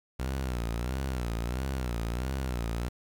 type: tone with vibrato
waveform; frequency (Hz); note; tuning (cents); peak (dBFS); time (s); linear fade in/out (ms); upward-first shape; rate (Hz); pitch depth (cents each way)
sawtooth; 61.74; B1; 0; -26; 0.19-2.89; 10; sine; 1.5; 150
effects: 9-bit